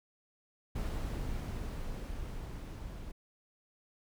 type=noise with level ramp; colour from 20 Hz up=brown; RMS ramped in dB=-35 to -44 dBFS; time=0.75-3.12 s; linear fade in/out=10 ms; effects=none